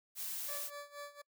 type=noise; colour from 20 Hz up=blue; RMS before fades=-41 dBFS; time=0.15-0.71 s; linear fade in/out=50 ms
type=tone with tremolo; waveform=20% pulse; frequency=578 Hz; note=D5; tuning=28 cents flat; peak=-38 dBFS; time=0.48-1.22 s; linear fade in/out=10 ms; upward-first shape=sine; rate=4.2 Hz; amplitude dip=85%
effects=noise-tail reverb RT60 0.1 s tail -24 dB re dry